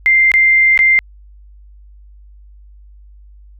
sine tone with dropouts, 2093 Hz, C7, in tune, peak -7 dBFS, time 0.06-0.99 s, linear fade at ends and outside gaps 0 ms, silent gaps 0.317-0.339 / 0.776-0.791 s, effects added 50 Hz sine -38 dBFS peak until 3.59 s

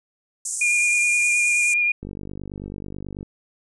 pink band-pass noise, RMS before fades -28 dBFS, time 0.45-1.74 s, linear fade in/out 5 ms, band 6700 to 9300 Hz, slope 48 dB/octave
sine tone with vibrato, 2423 Hz, D#7, 47 cents flat, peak -17 dBFS, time 0.61-1.92 s, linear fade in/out 5 ms, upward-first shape sine, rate 9.5 Hz, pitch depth 18 cents each way
click train, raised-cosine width 3 ms, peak -21 dBFS, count 60, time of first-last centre 2.03-3.229 s, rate 49.2 Hz
effects resampled to 24000 Hz

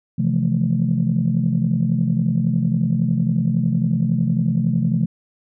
sine chord, F major seventh, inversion second, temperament just, 130.96 / 163.7 / 174.61 / 218.3 Hz, C3 / E3 / F3 / A3, +2 / -12 / 0 / -13 cents, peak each -21 dBFS, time 0.18-5.06 s, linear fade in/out 10 ms, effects tanh soft clip ceiling -7 dBFS

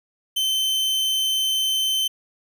40% pulse tone, 3082 Hz, G7, 30 cents flat, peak -19 dBFS, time 0.36-2.08 s, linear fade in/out 10 ms, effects none

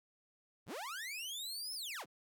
sawtooth linear two-way sweep, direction up then down, 37 to 5330 to 37 Hz, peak -38 dBFS, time 0.66-2.06 s, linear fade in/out 50 ms, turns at 1.74 s, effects 13-bit

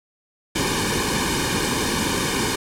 pink noise with comb filter, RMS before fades -22 dBFS, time 0.55-2.56 s, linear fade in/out 10 ms, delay 1.5 ms, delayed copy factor -0.85, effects low-pass 10000 Hz 12 dB/octave

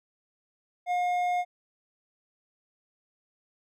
triangle tone with hard clipping, 715 Hz, F5, 41 cents sharp, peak -26 dBFS, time 0.86-1.45 s, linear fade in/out 50 ms, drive 10 dB, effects none

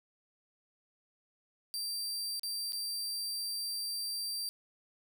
sawtooth tone with dropouts, 4699 Hz, D8, in tune, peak -32 dBFS, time 1.74-4.49 s, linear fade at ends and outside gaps 0 ms, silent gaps 2.395-2.433 / 2.722-2.731 s, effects none

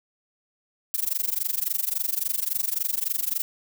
violet noise with amplitude modulation, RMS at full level -23 dBFS, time 0.94-3.42 s, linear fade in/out 0 ms, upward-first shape sine, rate 23.6 Hz, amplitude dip 95%, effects none

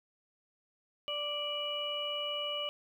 harmonic tone, 587.3 Hz, D5, in tune, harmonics 1 / 2 / 4 / 5, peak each -39 / -43 / -46 / -35 dBFS, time 1.08-2.69 s, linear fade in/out 0 ms, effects 11-bit

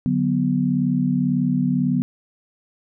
sine chord, B minor, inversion first, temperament equal, 146.83 / 185 / 246.9 Hz, D3 / F#3 / B3, 0 / 0 / 0 cents, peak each -23 / -22 / -20 dBFS, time 0.06-2.02 s, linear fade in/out 0 ms, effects none

